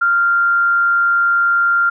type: tone with frequency modulation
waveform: sine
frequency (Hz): 1390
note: F6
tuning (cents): -9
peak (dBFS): -11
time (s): 0.01-1.9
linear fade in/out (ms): 10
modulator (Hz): 120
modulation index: 0.24
effects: none